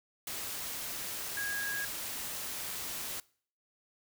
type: tone in noise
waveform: sine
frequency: 1644 Hz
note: G#6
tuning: 18 cents flat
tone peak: -34 dBFS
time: 1.37-1.85 s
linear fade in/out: 2 ms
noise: white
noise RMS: -39 dBFS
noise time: 0.27-3.2 s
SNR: +2 dB
effects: noise-tail reverb RT60 0.5 s tail -23 dB re dry